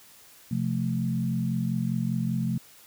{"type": "chord", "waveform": "sine", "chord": "F major", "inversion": "second", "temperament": "equal with one note detuned", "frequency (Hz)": [129.91, 174.61, 220], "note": ["C3", "F3", "A3"], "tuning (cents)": [-12, 0, 0], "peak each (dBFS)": -29, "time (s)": [0.51, 2.58], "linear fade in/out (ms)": 5, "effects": ["white hiss -53 dBFS RMS until 2.86 s"]}